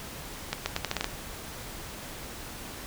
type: accelerating click train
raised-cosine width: 0.2 ms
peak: -10 dBFS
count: 8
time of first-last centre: 0.53-1.044 s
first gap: 130 ms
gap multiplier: 0.8
effects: pink hiss -41 dBFS RMS until 2.86 s